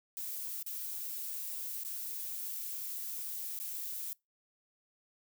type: noise with dropouts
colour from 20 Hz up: violet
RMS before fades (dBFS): -40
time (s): 0.17-4.13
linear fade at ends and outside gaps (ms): 0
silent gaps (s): 0.627-0.663 / 1.835-1.849 / 3.59-3.6
effects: noise-tail reverb RT60 0.2 s tail -24 dB re dry